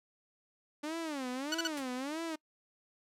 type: tone with vibrato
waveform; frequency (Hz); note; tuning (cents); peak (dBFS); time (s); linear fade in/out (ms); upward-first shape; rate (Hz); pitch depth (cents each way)
sawtooth; 288.2; D4; -33; -32; 0.83-2.36; 10; sine; 1.6; 250
type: tone bursts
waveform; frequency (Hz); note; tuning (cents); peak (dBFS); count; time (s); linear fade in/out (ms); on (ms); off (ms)
15% pulse; 1480; F#6; 0; -24; 3; 1.52-1.673; 2; 25; 39
type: noise with exponential decay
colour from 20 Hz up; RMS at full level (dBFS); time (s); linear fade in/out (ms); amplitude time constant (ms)
white; -40; 1.77-1.91; 2; 30
effects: noise-tail reverb RT60 0.1 s tail -25 dB re dry + low-pass 10000 Hz 12 dB/octave